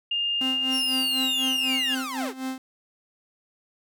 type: tone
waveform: sine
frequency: 2818 Hz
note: F7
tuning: 15 cents sharp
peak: -23 dBFS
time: 0.11-1.95 s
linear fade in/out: 5 ms
type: tone with tremolo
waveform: 45% pulse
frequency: 261.6 Hz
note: C4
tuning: in tune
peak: -27 dBFS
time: 0.41-2.58 s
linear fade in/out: 2 ms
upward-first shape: sine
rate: 4 Hz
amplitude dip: 80%
type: linear sweep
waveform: sawtooth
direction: down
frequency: 5660 to 323.2 Hz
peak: -27 dBFS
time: 0.7-2.34 s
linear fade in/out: 50 ms
effects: none